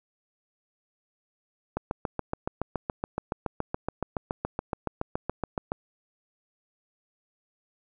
click train, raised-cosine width 1 ms, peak -14 dBFS, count 29, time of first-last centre 1.77-5.719 s, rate 7.09 Hz, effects none

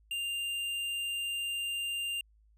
triangle tone with tanh clipping, 2794 Hz, F7, in tune, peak -34 dBFS, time 0.11-2.21 s, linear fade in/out 2 ms, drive 16 dB, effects added 53 Hz sine -61 dBFS peak until 2.57 s

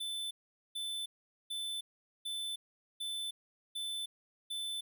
square tone bursts, 3520 Hz, A7, in tune, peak -37 dBFS, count 7, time 0-4.81 s, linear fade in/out 10 ms, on 310 ms, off 440 ms, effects none

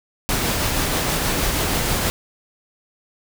pink noise with tremolo, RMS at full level -20 dBFS, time 0.29-2.1 s, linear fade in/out 0 ms, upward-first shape triangle, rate 6.3 Hz, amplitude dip 25%, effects none

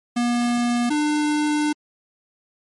square tone pair in turn, 240 / 299.4 Hz, B3 / D4, -49 / +33 cents, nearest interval major third, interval 382 cents, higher second, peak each -19 dBFS, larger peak neither, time 0.16-0.9 / 0.9-1.73 s, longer second, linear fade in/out 10 ms, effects MP3 48 kbps

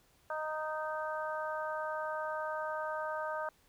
harmonic tone, 310 Hz, D#4, 6 cents flat, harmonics 2 / 3 / 4 / 5, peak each -38 / -40 / -41 / -42 dBFS, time 0.3-3.49 s, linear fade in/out 2 ms, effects pink hiss -68 dBFS RMS until 3.68 s

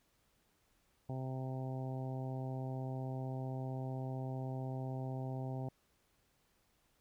harmonic tone, 130.81 Hz, C3, in tune, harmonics 1 / 2 / 3 / 4 / 5 / 6 / 7, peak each -39 / -46 / -50 / -52 / -50 / -51 / -57 dBFS, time 1.09-5.69 s, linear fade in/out 5 ms, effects pink hiss -75 dBFS RMS until 7 s

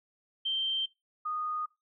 sine tone pair in turn, 3136 / 1235.2 Hz, G7 / D#6, 0 / -13 cents, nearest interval octave + major third, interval 1613 cents, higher first, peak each -28 / -31 dBFS, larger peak first, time 0.45-0.86 / 1.25-1.66 s, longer neither, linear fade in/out 10 ms, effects noise-tail reverb RT60 0.2 s tail -20 dB re dry

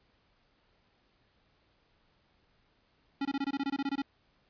square tone bursts, 277.2 Hz, C#4, in tune, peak -30 dBFS, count 13, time 3.21-4.02 s, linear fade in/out 5 ms, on 42 ms, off 22 ms, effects pink hiss -70 dBFS RMS until 4.49 s + resampled to 11025 Hz

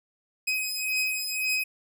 sawtooth beating tone pair, 2523 / 2524.9 Hz, D#7 / D#7, +23 / +25 cents, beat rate 1.9 Hz, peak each -26 dBFS, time 0.47-1.64 s, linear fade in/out 10 ms, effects none

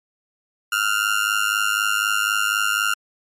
30% pulse tone with amplitude modulation, 1400 Hz, F6, 4 cents sharp, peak -12 dBFS, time 0.72-2.94 s, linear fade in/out 5 ms, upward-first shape sine, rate 104 Hz, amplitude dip 85%, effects MP3 64 kbps

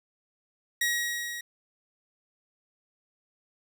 sawtooth tone with level ramp, 1900 Hz, A#6, 33 cents sharp, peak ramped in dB -20 to -32 dBFS, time 0.81-1.41 s, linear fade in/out 5 ms, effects none

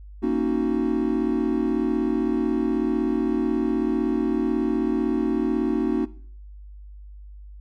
triangle chord, D# minor seventh, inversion second, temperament equal with one note detuned, 233.1 / 275 / 311.1 / 370 Hz, A#3 / C#4 / D#4 / F#4, 0 / -14 / 0 / 0 cents, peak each -24 dBFS, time 0.22-6.06 s, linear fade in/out 20 ms, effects noise-tail reverb RT60 0.5 s tail -18 dB re dry + added 50 Hz sine -39 dBFS peak until 7.6 s

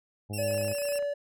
harmonic tone, 103.83 Hz, G#2, in tune, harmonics 1 / 2 / 3 / 4 / 5 / 6 / 7 / 8, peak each -34 / -40 / -44 / -46 / -48 / -50 / -51 / -52 dBFS, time 0.29-0.74 s, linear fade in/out 20 ms
10% pulse tone with vibrato, 2637 Hz, E7, in tune, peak -28 dBFS, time 0.33-0.99 s, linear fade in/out 10 ms, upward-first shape square, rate 10 Hz, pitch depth 57 cents each way
triangle tone with tremolo, 575 Hz, D5, 37 cents flat, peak -25 dBFS, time 0.38-1.14 s, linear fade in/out 10 ms, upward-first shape sine, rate 2.1 Hz, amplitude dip 30%
click train, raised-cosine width 0.5 ms, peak -33 dBFS, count 16, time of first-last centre 0.51-1.025 s, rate 29.1 Hz
effects none

